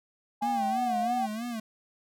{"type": "linear two-way sweep", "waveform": "sine", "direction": "down then up", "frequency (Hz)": [830.6, 707, 786], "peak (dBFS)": -26, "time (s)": [0.41, 1.27], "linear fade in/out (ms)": 20, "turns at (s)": 1.04}
{"type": "tone with vibrato", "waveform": "square", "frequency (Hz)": 227.2, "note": "A#3", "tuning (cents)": -44, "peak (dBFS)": -33, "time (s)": [0.42, 1.6], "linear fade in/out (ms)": 5, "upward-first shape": "sine", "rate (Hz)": 3.1, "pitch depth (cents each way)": 120}
{"effects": []}